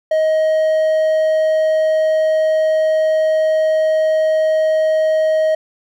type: tone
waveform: triangle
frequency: 629 Hz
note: D#5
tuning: 19 cents sharp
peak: -10 dBFS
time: 0.11-5.55 s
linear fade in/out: 5 ms
effects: none